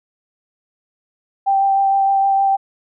sine tone with vibrato, 784 Hz, G5, in tune, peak -12 dBFS, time 1.46-2.57 s, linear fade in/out 20 ms, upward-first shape triangle, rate 6.5 Hz, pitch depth 14 cents each way, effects none

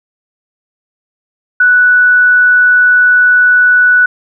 sine tone, 1480 Hz, F#6, in tune, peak -4 dBFS, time 1.6-4.06 s, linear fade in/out 5 ms, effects none

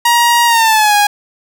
sawtooth tone with pitch glide, 947 to 824.4 Hz, A#5 to G#5, +27 to -13 cents, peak -4 dBFS, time 0.05-1.07 s, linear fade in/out 5 ms, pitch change -240 cents, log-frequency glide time 0.46-0.95 s, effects none

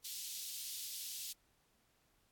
pink high-pass noise, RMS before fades -45 dBFS, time 0.04-1.33 s, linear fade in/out 10 ms, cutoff 3500 Hz, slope 24 dB/octave, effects pink hiss -75 dBFS RMS until 2.31 s + AAC 64 kbps

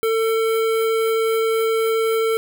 square tone with notch filter, 448.1 Hz, A4, 32 cents sharp, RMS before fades -19 dBFS, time 0.03-2.37 s, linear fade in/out 0 ms, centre 5800 Hz, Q 0.97, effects none

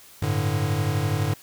square chord, G suspended second, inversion none, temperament equal, 98 / 110 / 146.83 Hz, G2 / A2 / D3, 0 / 0 / 0 cents, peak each -27 dBFS, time 0.22-1.34 s, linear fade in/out 5 ms, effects white hiss -49 dBFS RMS until 1.42 s

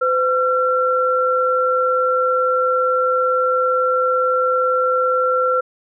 sine tone pair together, 509 / 1358.9 Hz, C5 / F6, -48 / -48 cents, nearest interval octave + perfect fourth, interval 1700 cents, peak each -17 dBFS, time 0.01-5.61 s, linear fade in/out 10 ms, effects none

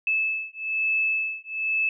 sine beating tone pair, 2613 / 2614.1 Hz, E7 / E7, -16 / -15 cents, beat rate 1.1 Hz, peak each -26 dBFS, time 0.07-1.89 s, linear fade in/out 2 ms, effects none

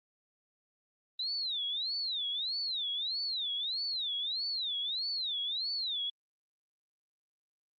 sine tone with vibrato, 3862 Hz, B7, 39 cents flat, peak -32 dBFS, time 1.19-6.1 s, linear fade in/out 5 ms, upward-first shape sine, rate 1.6 Hz, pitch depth 260 cents each way, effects Opus 32 kbps

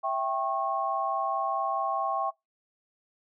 sine chord, C# diminished, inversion first, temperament equal with one note detuned, 659.3 / 784 / 1090.9 Hz, E5 / G5 / C#6, 0 / 0 / -28 cents, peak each -32 / -30 / -30 dBFS, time 0.03-2.31 s, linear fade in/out 20 ms, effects noise-tail reverb RT60 0.2 s tail -24 dB re dry

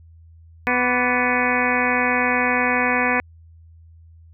harmonic tone with a mistuned harmonic, 248.3 Hz, B3, 9 cents sharp, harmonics 1 / 2 / 3 / 4 / 5 / 6 / 7 / 8 / 9 / 10, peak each -25 / -26 / -26 / -26 / -29 / -28 / -24 / -27 / -25 / -28 dBFS, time 0.67-3.2 s, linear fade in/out 0 ms, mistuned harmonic 5, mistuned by -110 cents, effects added 82 Hz sine -44 dBFS peak until 4.33 s

